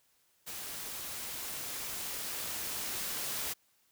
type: noise with level ramp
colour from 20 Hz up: white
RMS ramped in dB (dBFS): -42 to -36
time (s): 0.46-3.54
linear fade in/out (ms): 20
effects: white hiss -71 dBFS RMS until 3.91 s